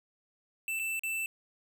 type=tone with dropouts; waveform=square; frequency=2658 Hz; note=E7; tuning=14 cents sharp; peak=-32 dBFS; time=0.68-1.26 s; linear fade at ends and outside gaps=1 ms; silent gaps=0.792-0.796 / 0.994-1.035 s; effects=none